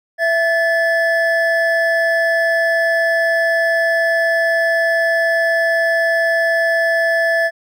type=tone pair together; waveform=triangle; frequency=664 / 1735.2 Hz; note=E5 / A6; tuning=+12 / -25 cents; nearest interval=octave + perfect fourth; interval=1663 cents; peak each=-14 dBFS; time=0.18-7.51 s; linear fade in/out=50 ms; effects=none